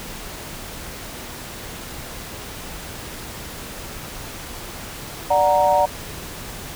sine chord, D augmented, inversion none, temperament equal, 587.3 / 740 / 932.3 Hz, D5 / F#5 / A#5, 0 / 0 / 0 cents, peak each -18 dBFS, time 5.3-5.86 s, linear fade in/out 10 ms, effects pink hiss -34 dBFS RMS until 6.75 s

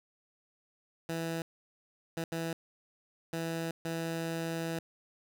15% pulse tone bursts at uneven times, 164.81 Hz, E3, in tune, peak -27 dBFS, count 5, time 1.09-1.42 / 2.17-2.24 / 2.32-2.53 / 3.33-3.71 / 3.85-4.79 s, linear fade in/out 2 ms, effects none

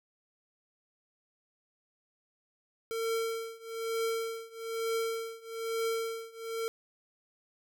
square tone with tremolo, 453.8 Hz, A#4, 47 cents flat, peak -29 dBFS, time 2.91-6.68 s, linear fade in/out 0 ms, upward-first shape triangle, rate 1.1 Hz, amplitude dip 95%, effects none

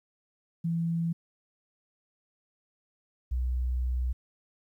sine tone pair in turn, 167 / 62.37 Hz, E3 / B1, +23 / +18 cents, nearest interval octave + perfect fourth, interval 1705 cents, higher first, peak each -26 dBFS, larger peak neither, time 0.64-1.13 / 3.31-4.13 s, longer second, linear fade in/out 10 ms, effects 11-bit

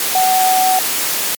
sine tone in noise, 750 Hz, F#5, 23 cents sharp, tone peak -11 dBFS, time 0.15-0.79 s, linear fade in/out 2 ms, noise white, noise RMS -18 dBFS, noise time 0-1.35 s, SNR +4 dB, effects high-pass 200 Hz 12 dB/octave + MP3 96 kbps

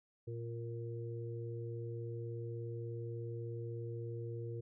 harmonic tone, 116.54 Hz, A#2, in tune, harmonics 1 / 3 / 4, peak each -41 / -48 / -47 dBFS, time 0.27-4.61 s, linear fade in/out 10 ms, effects none

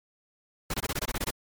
pink noise bursts, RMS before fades -30 dBFS, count 10, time 0.7-1.307 s, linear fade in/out 5 ms, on 40 ms, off 23 ms, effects MP3 96 kbps

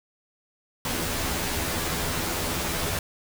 pink noise with comb filter, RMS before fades -28 dBFS, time 0.85-2.99 s, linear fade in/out 2 ms, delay 12 ms, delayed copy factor +1, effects none

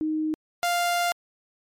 sine / sawtooth tone pair in turn, 311.1 / 698.4 Hz, D#4 / F5, 0 / 0 cents, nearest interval octave + major second, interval 1400 cents, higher second, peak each -23 / -18 dBFS, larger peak second, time 0.01-0.34 / 0.63-1.12 s, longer second, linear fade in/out 0 ms, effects MP3 64 kbps

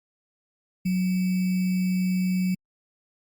sine tone with sample-and-hold, 184.1 Hz, F#3, 8 cents flat, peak -21 dBFS, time 0.85-2.55 s, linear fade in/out 10 ms, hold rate 2450 Hz, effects Opus 48 kbps

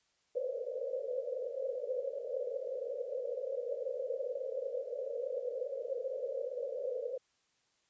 white band-pass noise, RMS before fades -38 dBFS, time 0.35-7.18 s, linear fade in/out 5 ms, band 480 to 550 Hz, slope 96 dB/octave, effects white hiss -75 dBFS RMS until 7.89 s + resampled to 16000 Hz

